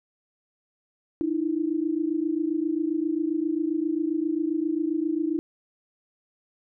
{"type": "tone pair together", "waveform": "sine", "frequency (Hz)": [304.2, 331.7], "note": ["D#4", "E4"], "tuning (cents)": [-39, 11], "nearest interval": "minor second", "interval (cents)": 150, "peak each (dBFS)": -26, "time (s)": [1.21, 5.39], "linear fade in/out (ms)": 0, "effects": []}